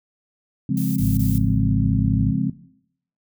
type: chord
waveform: sine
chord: Db major seventh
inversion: none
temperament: equal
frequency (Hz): 138.59 / 174.61 / 207.7 / 261.6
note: Db3 / F3 / Ab3 / C4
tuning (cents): 0 / 0 / 0 / 0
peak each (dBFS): -24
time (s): 0.69-2.5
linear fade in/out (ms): 5
type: noise bursts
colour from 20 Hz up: violet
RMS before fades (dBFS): -34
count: 3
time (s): 0.77-1.382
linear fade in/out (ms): 2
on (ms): 190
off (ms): 21
type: harmonic tone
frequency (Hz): 53.5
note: A1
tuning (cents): -48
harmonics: 1 / 2 / 3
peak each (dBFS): -25 / -20 / -32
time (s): 0.98-2.34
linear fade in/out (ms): 50
effects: noise-tail reverb RT60 0.7 s tail -17 dB re dry